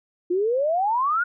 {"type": "exponential sweep", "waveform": "sine", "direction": "up", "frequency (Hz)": [342.9, 1480], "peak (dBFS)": -19, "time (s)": [0.3, 1.24], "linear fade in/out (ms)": 10, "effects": []}